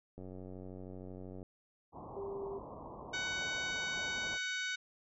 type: click train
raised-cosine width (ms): 2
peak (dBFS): -35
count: 117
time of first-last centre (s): 0.18-1.429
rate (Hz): 92.9
type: low-pass noise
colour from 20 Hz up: white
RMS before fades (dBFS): -48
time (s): 1.92-4.39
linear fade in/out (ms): 50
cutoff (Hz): 1100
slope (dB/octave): 96
type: tone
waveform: sine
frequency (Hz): 395.8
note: G4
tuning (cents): +17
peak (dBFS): -39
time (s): 2.16-2.59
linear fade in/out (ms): 10
type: harmonic tone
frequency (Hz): 747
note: F#5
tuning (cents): +16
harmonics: 2 / 3 / 4 / 5 / 6 / 7 / 8 / 9 / 10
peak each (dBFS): -38 / -42 / -46 / -43 / -50 / -58 / -48 / -56 / -59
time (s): 3.13-4.76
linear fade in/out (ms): 10
effects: none